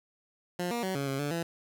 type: tone with pitch steps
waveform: 15% pulse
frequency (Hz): 177.3 / 237.3 / 188.6 / 139.5 / 136.4 / 145.2 / 168.1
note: F3 / A#3 / F#3 / C#3 / C#3 / D3 / E3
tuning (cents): +26 / +31 / +33 / +11 / -28 / -19 / +34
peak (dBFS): -24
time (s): 0.59-1.43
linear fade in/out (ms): 5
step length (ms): 120
effects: none